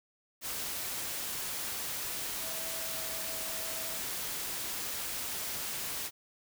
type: tone in noise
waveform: sine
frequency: 650 Hz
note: E5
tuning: 24 cents flat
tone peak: -47 dBFS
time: 2.39-4.01 s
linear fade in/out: 50 ms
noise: white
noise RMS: -37 dBFS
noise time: 0.41-6.11 s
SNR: -13 dB
effects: none